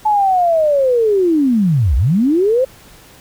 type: linear two-way sweep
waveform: sine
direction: down then up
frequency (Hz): 866 to 55 to 539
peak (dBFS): -10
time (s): 0.05-2.65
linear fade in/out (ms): 10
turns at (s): 1.96
effects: pink hiss -43 dBFS RMS until 3.2 s